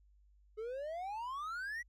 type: exponential sweep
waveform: triangle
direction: up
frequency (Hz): 422 to 1975.5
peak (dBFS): -37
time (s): 0.57-1.83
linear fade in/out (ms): 20
effects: added 50 Hz sine -63 dBFS peak until 1.88 s